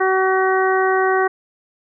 harmonic tone, 378.2 Hz, F#4, 38 cents sharp, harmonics 1 / 2 / 3 / 4 / 5, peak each -17 / -20 / -22 / -23 / -24 dBFS, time 0-1.28 s, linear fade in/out 10 ms, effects none

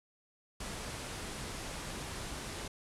pink low-pass noise, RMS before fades -42 dBFS, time 0.6-2.68 s, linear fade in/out 5 ms, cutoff 11000 Hz, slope 48 dB/octave, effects none

